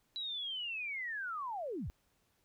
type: linear sweep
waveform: sine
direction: down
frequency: 3951 to 37.13 Hz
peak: -37 dBFS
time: 0.16-1.9 s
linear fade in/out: 0 ms
effects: pink hiss -75 dBFS RMS until 2.44 s